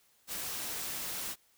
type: noise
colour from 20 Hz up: white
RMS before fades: -38 dBFS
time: 0.27-1.36 s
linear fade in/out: 50 ms
effects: white hiss -68 dBFS RMS until 1.57 s